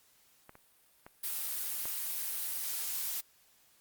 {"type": "clicks", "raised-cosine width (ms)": 0.5, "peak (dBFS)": [-34, -37, -33, -28], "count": 4, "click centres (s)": [0.494, 0.554, 1.065, 1.855]}
{"type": "noise", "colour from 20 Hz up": "blue", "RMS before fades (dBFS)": -36, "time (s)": [1.23, 3.21], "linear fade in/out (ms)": 10}
{"effects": ["white hiss -66 dBFS RMS until 3.8 s", "Opus 48 kbps"]}